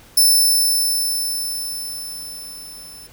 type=tone with level ramp; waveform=15% pulse; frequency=5290 Hz; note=E8; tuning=5 cents sharp; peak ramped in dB=-4 to -32 dBFS; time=0.17-3.07 s; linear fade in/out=5 ms; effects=pink hiss -47 dBFS RMS until 3.12 s